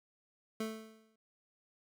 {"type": "tone with exponential decay", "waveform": "25% pulse", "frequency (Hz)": 220.1, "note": "A3", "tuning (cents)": 1, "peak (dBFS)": -30, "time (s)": [0.6, 1.16], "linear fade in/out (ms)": 5, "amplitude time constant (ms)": 120, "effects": []}